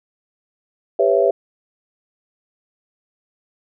sine chord, C# half-diminished seventh, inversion second, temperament just, 399.1 / 498.9 / 554.4 / 665.2 Hz, G4 / B4 / C#5 / E5, +31 / +17 / 0 / +16 cents, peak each -18 dBFS, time 0.99-1.31 s, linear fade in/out 5 ms, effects none

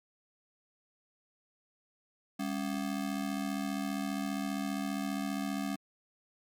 square ring-modulated tone, 238.5 Hz, A#3, 40 cents sharp, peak -30 dBFS, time 2.39-5.76 s, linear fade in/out 10 ms, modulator 37.5 Hz, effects MP3 96 kbps

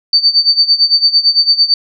sine tone with tremolo, 4578 Hz, D8, 45 cents flat, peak -4 dBFS, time 0.13-1.74 s, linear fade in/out 2 ms, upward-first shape sine, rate 8.9 Hz, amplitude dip 85%, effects none

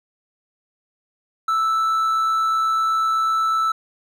triangle tone with amplitude modulation, 1318.5 Hz, E6, in tune, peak -14 dBFS, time 1.48-3.72 s, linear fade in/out 5 ms, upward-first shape sine, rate 128 Hz, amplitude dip 25%, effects none

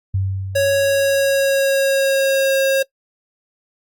sine tone with exponential decay, 96 Hz, G2, 36 cents flat, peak -15 dBFS, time 0.14-1.62 s, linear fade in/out 5 ms, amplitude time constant 320 ms
square tone with pitch glide, 554.4 to 539.9 Hz, C#5 to C#5, 0 to -46 cents, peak -14 dBFS, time 0.55-2.83 s, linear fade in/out 10 ms, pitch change -46 cents, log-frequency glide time 0.72-2.56 s
effects noise-tail reverb RT60 0.1 s tail -21 dB re dry + Opus 48 kbps

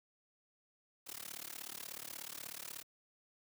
white noise with amplitude modulation, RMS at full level -43 dBFS, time 1.06-2.83 s, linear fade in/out 20 ms, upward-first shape sine, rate 36.5 Hz, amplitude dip 100%, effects high-pass 100 Hz 12 dB/octave

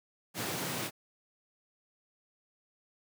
pink high-pass noise, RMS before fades -36 dBFS, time 0.34-0.91 s, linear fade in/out 50 ms, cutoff 110 Hz, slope 48 dB/octave, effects none

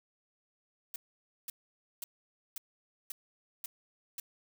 blue noise bursts, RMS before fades -40 dBFS, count 7, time 0.94-4.2 s, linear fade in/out 2 ms, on 20 ms, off 520 ms, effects none

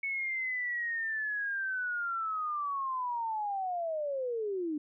sine linear sweep, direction down, 2217 to 290 Hz, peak -31 dBFS, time 0.03-4.78 s, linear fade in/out 5 ms, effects none

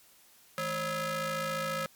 sawtooth ring-modulated tone, 376.5 Hz, F#4, 30 cents sharp, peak -24 dBFS, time 0.58-1.86 s, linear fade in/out 0 ms, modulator 914 Hz, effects white hiss -60 dBFS RMS until 1.95 s + MP3 96 kbps

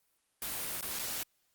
white noise with dropouts, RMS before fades -37 dBFS, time 0.42-1.23 s, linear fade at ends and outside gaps 1 ms, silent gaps 0.81-0.826 / 0.99-0.994 s, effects white hiss -75 dBFS RMS until 1.54 s + Opus 32 kbps

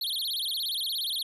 square tone with vibrato, 3729 Hz, A#7, in tune, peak -29 dBFS, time 0.01-1.23 s, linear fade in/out 5 ms, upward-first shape sine, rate 17 Hz, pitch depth 300 cents each way, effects resampled to 32000 Hz + 11-bit

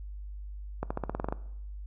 accelerating click train, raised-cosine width 1 ms, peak -17 dBFS, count 10, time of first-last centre 0.83-1.325 s, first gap 75 ms, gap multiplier 0.92, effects noise-tail reverb RT60 0.8 s tail -19 dB re dry + added 50 Hz sine -38 dBFS peak until 1.86 s

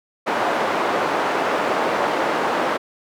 white band-pass noise, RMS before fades -21 dBFS, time 0.26-2.78 s, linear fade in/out 20 ms, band 330 to 1000 Hz, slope 12 dB/octave, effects none

